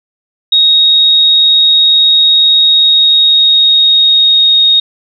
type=tone with pitch glide; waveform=sine; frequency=3758 to 3730 Hz; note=A#7 to A#7; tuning=+13 to 0 cents; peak=-4 dBFS; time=0.52-4.8 s; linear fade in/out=5 ms; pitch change=-13 cents; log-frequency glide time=2.64-4.66 s; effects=none